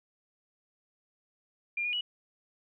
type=tone with pitch steps; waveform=sine; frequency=2398 / 2446 / 2927 Hz; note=D7 / D#7 / F#7; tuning=+36 / -30 / -19 cents; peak=-29 dBFS; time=1.77-2.01 s; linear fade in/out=5 ms; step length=80 ms; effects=none